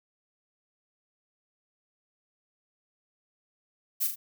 violet noise with echo, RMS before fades -27 dBFS, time 4-4.08 s, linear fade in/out 20 ms, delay 40 ms, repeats 2, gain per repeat -6 dB, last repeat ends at 4.16 s, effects none

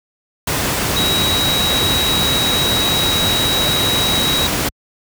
sine tone in noise, 3838 Hz, A#7, 50 cents sharp, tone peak -16 dBFS, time 0.96-4.47 s, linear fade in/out 5 ms, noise pink, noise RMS -18 dBFS, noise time 0.47-4.69 s, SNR -1 dB, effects high-pass 60 Hz 12 dB/octave

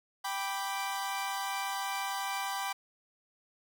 sawtooth chord, G major, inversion none, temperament equal, 784 / 987.8 / 1174.7 Hz, G5 / B5 / D6, 0 / 0 / 0 cents, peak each -32 / -34 / -36 dBFS, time 0.24-2.73 s, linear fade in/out 10 ms, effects none

